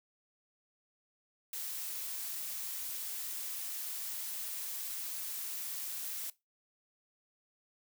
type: noise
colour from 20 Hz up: blue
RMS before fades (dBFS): -40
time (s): 1.53-6.3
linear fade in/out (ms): 2
effects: noise-tail reverb RT60 0.2 s tail -19 dB re dry